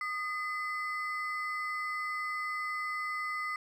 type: ring-modulated tone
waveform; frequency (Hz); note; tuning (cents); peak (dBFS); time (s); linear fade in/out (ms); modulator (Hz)
triangle; 1628; G#6; -35; -28; 0.01-3.56; 2; 395
effects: none